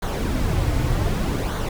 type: noise with flanger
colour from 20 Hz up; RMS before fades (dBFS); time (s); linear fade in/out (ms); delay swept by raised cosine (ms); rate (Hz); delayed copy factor
brown; -22; 0.02-1.69; 5; 0.38 to 5.18; 0.65; -0.55
effects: none